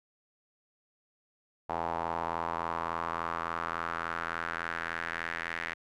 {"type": "tone with band-pass filter sweep", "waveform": "sawtooth", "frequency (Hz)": 83.5, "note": "E2", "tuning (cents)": 23, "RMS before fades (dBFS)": -35, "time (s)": [1.69, 5.74], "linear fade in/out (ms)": 10, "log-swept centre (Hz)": [840, 1900], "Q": 3.2, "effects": []}